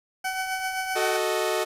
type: tone with tremolo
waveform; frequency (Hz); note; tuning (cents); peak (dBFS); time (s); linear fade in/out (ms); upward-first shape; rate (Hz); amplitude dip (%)
20% pulse; 755; F#5; +35; -20; 0.24-1.17; 10; triangle; 7.7; 50
type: chord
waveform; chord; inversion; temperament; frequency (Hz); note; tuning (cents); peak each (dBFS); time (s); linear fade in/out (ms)
sawtooth; D# diminished; first; equal; 370 / 440 / 622.3; F#4 / A4 / D#5; 0 / 0 / 0; -24; 0.95-1.65; 20
effects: resampled to 32000 Hz + 8-bit